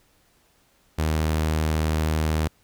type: tone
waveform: sawtooth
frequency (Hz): 78.2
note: D#2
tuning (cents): +9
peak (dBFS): -17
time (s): 0.98-2.48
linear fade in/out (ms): 10
effects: pink hiss -62 dBFS RMS until 2.63 s